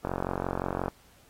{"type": "click train", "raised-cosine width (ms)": 1, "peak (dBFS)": -15, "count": 39, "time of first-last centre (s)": [0.05, 0.882], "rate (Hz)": 45.7, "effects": ["pink hiss -60 dBFS RMS until 1.29 s", "AAC 48 kbps"]}